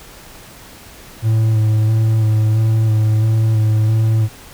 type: tone with vibrato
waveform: triangle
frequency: 109.7 Hz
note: A2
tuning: 5 cents flat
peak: -9 dBFS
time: 1.22-4.29 s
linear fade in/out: 50 ms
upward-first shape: square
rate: 1.5 Hz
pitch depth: 19 cents each way
effects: pink hiss -39 dBFS RMS until 4.53 s